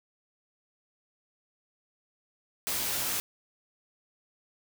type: noise with comb filter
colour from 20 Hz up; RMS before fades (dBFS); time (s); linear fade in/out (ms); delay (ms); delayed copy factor
white; -31; 2.67-3.2; 0; 17; +0.5
effects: none